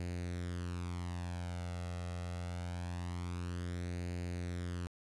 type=tone with flanger; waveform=sawtooth; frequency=88 Hz; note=F2; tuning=14 cents sharp; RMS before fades=-40 dBFS; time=0-4.87 s; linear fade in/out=0 ms; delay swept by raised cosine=0.44 to 1.54 ms; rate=0.24 Hz; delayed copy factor=+0.6; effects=resampled to 24000 Hz